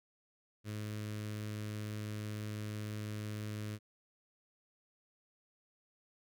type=tone with notch filter; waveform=sawtooth; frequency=106 Hz; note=G#2; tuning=36 cents sharp; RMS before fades=-41 dBFS; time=0.64-3.79 s; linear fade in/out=50 ms; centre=820 Hz; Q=1.1; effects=none